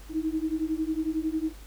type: beating tone pair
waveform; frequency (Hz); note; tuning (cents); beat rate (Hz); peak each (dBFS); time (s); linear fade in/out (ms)
sine; 311.1 / 322.1; D#4 / E4; 0 / -40; 11; -29 / -29; 0.09-1.53; 50
effects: added 50 Hz sine -44 dBFS peak until 1.66 s + pink hiss -52 dBFS RMS until 1.66 s